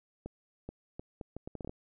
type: accelerating click train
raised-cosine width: 2 ms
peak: -27 dBFS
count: 11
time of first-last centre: 0.26-1.694 s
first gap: 430 ms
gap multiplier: 0.71
effects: none